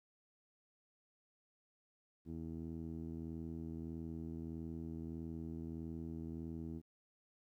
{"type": "tone with low-pass filter", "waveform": "15% pulse", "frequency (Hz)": 81.6, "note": "E2", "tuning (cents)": -17, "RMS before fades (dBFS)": -45, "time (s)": [2.25, 6.82], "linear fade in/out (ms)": 50, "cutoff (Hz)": 320, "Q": 1.8, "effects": ["13-bit"]}